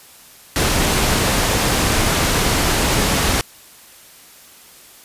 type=low-pass noise; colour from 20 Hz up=pink; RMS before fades=-17 dBFS; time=0.56-3.41 s; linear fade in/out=0 ms; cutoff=12000 Hz; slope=12 dB/octave; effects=white hiss -44 dBFS RMS until 5.04 s + resampled to 32000 Hz